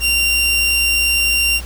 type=tone; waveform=sawtooth; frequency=2769 Hz; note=F7; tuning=15 cents flat; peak=-10 dBFS; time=0-1.61 s; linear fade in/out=50 ms; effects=added 60 Hz sine -26 dBFS peak until 1.65 s + pink hiss -36 dBFS RMS until 1.65 s